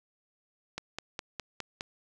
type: click train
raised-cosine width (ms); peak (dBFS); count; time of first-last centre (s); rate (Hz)
0.2; -18; 6; 0.78-1.809; 4.86
effects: none